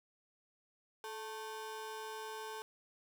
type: ring-modulated tone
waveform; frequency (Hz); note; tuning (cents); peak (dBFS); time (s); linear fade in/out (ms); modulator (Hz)
30% pulse; 660; E5; +2; -37; 1.04-2.62; 0; 226
effects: none